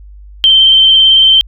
sine tone with vibrato, 3116 Hz, G7, 11 cents flat, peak -3 dBFS, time 0.44-1.41 s, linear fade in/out 0 ms, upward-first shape sine, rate 18 Hz, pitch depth 23 cents each way, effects added 50 Hz sine -31 dBFS peak until 1.47 s

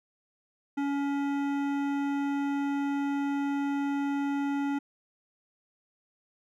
triangle tone with hard clipping, 281.6 Hz, C#4, 27 cents sharp, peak -29 dBFS, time 0.77-4.79 s, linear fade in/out 10 ms, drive 18 dB, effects none

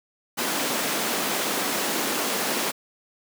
pink high-pass noise, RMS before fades -26 dBFS, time 0.37-2.72 s, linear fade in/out 20 ms, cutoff 220 Hz, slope 24 dB/octave, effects none

